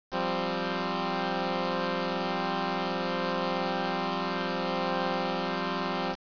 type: chord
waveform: 10% pulse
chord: F suspended second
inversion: none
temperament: equal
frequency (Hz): 174.61 / 196 / 261.6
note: F3 / G3 / C4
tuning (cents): 0 / 0 / 0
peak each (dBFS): -24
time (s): 0.11-6.16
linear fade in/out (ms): 50
effects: resampled to 11025 Hz + 7-bit